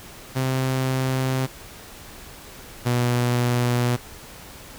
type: tone pair in turn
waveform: sawtooth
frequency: 130.81 / 121.99 Hz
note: C3 / B2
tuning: 0 / -21 cents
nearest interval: minor second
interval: 121 cents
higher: first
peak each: -17 / -15 dBFS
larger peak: second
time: 0.35-1.47 / 2.85-3.97 s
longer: neither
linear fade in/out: 20 ms
effects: pink hiss -42 dBFS RMS until 4.78 s